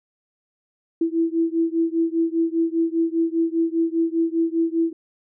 sine beating tone pair, 328.3 / 333.3 Hz, E4 / E4, -7 / +19 cents, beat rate 5 Hz, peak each -21 / -22 dBFS, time 1.01-4.93 s, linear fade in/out 5 ms, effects none

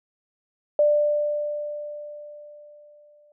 sine tone with exponential decay, 592 Hz, D5, 14 cents sharp, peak -14 dBFS, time 0.79-3.32 s, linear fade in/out 2 ms, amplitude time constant 550 ms, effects none

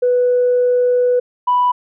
sine tone pair in turn, 493.9 / 987.8 Hz, B4 / B5, 0 / 0 cents, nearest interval octave, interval 1200 cents, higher second, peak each -10 dBFS, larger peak neither, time 0.02-1.2 / 1.47-1.72 s, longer first, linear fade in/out 10 ms, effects tanh soft clip ceiling -7 dBFS

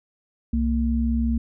sine tone pair together, 64.9 / 230.2 Hz, C2 / A#3, -13 / -22 cents, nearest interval octave + minor seventh, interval 2191 cents, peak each -22 dBFS, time 0.53-1.38 s, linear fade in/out 5 ms, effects none

